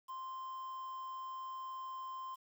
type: tone with quantisation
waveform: triangle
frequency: 1046.5 Hz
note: C6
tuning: in tune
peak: -40 dBFS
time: 0.08-2.36 s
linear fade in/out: 20 ms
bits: 10
effects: none